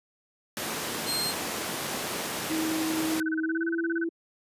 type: noise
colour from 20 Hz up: pink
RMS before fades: -31 dBFS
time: 0.57-3.2 s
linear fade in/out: 0 ms
type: tone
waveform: sawtooth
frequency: 4194 Hz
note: C8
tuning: 3 cents sharp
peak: -25 dBFS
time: 1.05-1.34 s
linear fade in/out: 50 ms
type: tone with pitch glide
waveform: sine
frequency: 318.1 to 333.1 Hz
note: D#4 to E4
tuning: +38 to +18 cents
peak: -26 dBFS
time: 2.5-4.09 s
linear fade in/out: 5 ms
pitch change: +80 cents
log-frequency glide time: 3.4-3.67 s
type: tone bursts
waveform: sine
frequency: 1514 Hz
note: F#6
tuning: 39 cents sharp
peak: -28 dBFS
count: 15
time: 3.2-4.041 s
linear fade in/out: 5 ms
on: 29 ms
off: 29 ms
effects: high-pass 200 Hz 12 dB/octave + resampled to 32000 Hz